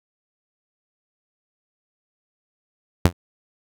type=tone with exponential decay; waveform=sawtooth; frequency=87.31 Hz; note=F2; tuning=in tune; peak=-5 dBFS; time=3.05-3.13 s; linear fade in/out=5 ms; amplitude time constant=16 ms; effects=none